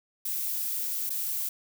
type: noise with dropouts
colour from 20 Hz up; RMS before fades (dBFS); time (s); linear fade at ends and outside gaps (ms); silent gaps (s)
violet; -31; 0.25-1.49; 5; 1.095-1.102
effects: none